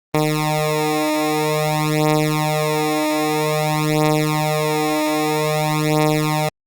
10% pulse beating tone pair, 152.7 / 153.21 Hz, D#3 / D#3, -32 / -26 cents, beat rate 0.51 Hz, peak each -11 dBFS, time 0.14-6.49 s, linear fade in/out 5 ms, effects Opus 32 kbps

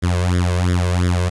sawtooth tone with flanger, 89.2 Hz, F2, 37 cents sharp, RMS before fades -17 dBFS, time 0.02-1.3 s, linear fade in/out 20 ms, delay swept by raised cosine 0.56 to 1.96 ms, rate 2.9 Hz, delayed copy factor +0.9, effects resampled to 24000 Hz + 8-bit

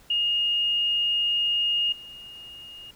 sine tone with level steps, 2848 Hz, F7, 33 cents sharp, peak -21 / -40 dBFS, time 0.1-2.91 s, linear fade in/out 5 ms, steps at 1.92 s, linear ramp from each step 5 ms, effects pink hiss -55 dBFS RMS until 2.95 s

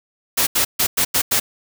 white noise bursts at uneven times, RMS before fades -17 dBFS, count 6, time 0.37-0.47 / 0.55-0.65 / 0.79-0.87 / 0.97-1.05 / 1.14-1.22 / 1.31-1.4 s, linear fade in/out 10 ms, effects none

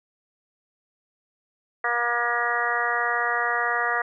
harmonic tone, 238.4 Hz, A#3, 39 cents sharp, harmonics 2 / 3 / 4 / 5 / 6 / 7 / 8, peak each -33 / -29 / -33 / -28 / -30 / -29 / -27 dBFS, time 1.84-4.02 s, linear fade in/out 5 ms, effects none

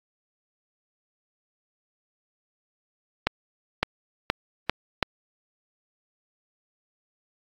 accelerating click train, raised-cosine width 0.3 ms, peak -4 dBFS, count 5, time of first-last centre 3.27-5.027 s, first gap 560 ms, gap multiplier 0.84, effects AAC 64 kbps

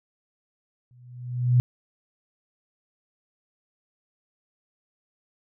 sine tone with exponential growth, 123.5 Hz, B2, in tune, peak -13 dBFS, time 0.91-1.6 s, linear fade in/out 0 ms, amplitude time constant 150 ms, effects none

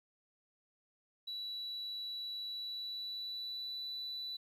sine tone with pitch glide, 3934 to 3971 Hz, B7 to B7, -7 to +9 cents, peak -38 dBFS, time 1.27-4.37 s, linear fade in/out 10 ms, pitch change +16 cents, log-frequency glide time 2.47-3.83 s, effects tanh soft clip ceiling -36 dBFS + 12-bit

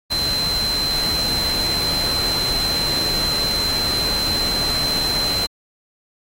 sine tone in noise, 4089 Hz, C8, 41 cents flat, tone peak -19 dBFS, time 0.1-5.47 s, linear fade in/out 20 ms, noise pink, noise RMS -26 dBFS, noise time 0.1-5.47 s, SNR +4 dB, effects AAC 48 kbps

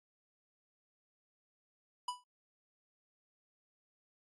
square tone with exponential decay, 987.8 Hz, B5, in tune, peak -33 dBFS, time 2.08-2.24 s, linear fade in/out 5 ms, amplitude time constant 33 ms, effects AAC 32 kbps

